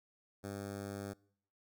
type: tone with notch filter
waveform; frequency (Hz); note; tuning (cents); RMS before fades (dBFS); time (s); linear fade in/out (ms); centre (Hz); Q
10% pulse; 100; G2; +35; -43; 0.43-1.14; 20; 2800; 0.97
effects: noise-tail reverb RT60 0.7 s tail -25 dB re dry